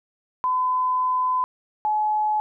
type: tone pair in turn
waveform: sine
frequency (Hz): 1013 / 851.8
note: B5 / G#5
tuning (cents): +44 / +44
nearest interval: minor third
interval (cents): 300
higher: first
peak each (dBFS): -19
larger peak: neither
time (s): 0.44-1.44 / 1.85-2.4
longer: first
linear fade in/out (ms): 0
effects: none